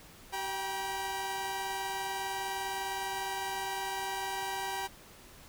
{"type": "tone cluster", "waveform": "sawtooth", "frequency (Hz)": [382.1, 784, 959], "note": ["G4", "G5", "A#5"], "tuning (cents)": [-44, 0, 49], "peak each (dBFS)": [-39, -33, -34], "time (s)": [0.32, 4.88], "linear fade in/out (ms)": 20, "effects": ["pink hiss -54 dBFS RMS until 5.48 s"]}